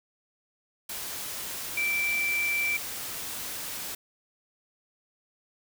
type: tone in noise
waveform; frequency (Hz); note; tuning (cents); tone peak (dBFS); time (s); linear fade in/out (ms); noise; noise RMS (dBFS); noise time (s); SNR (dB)
sine; 2338; D7; -8; -25; 1.77-2.77; 5; white; -36; 0.89-3.95; +8
effects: none